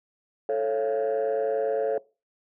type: chord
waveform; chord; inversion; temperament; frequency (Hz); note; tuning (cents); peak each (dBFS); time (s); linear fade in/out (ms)
sine; A augmented; none; just; 440 / 550 / 687.5; A4 / C#5 / E#5; 0 / -14 / -27; -24 / -25 / -30; 0.49-1.98; 2
effects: noise-tail reverb RT60 0.3 s tail -21 dB re dry + tanh soft clip ceiling -19 dBFS